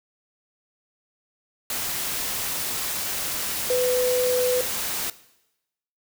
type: tone in noise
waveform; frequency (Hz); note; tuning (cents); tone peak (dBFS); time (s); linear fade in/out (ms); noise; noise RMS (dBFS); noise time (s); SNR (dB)
sine; 500; B4; +21; -19; 3.7-4.61; 2; white; -28; 1.7-5.1; +6
effects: noise-tail reverb RT60 0.9 s tail -18 dB re dry